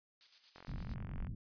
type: noise with tremolo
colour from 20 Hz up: violet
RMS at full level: -47 dBFS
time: 0.21-0.94 s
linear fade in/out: 0 ms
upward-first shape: square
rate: 8.8 Hz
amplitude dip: 50%
type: click train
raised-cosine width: 0.5 ms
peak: -38 dBFS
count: 33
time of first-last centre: 0.56-1.27 s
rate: 45.1 Hz
type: low-pass noise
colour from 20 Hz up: pink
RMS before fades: -42 dBFS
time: 0.68-1.35 s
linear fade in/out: 5 ms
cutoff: 200 Hz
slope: 24 dB/octave
effects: resampled to 11025 Hz